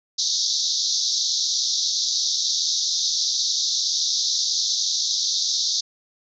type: band-pass noise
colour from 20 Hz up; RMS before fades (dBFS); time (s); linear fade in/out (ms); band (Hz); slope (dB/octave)
white; -23; 0.18-5.81; 10; 3600 to 6300; 96
effects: none